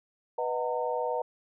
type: chord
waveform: sine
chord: B major seventh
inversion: none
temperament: equal with one note detuned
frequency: 493.9 / 622.3 / 740 / 912.1 Hz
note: B4 / D#5 / F#5 / A#5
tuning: 0 / 0 / 0 / -38 cents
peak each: -31 / -34 / -36 / -33 dBFS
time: 0.38-1.22 s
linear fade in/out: 5 ms
effects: none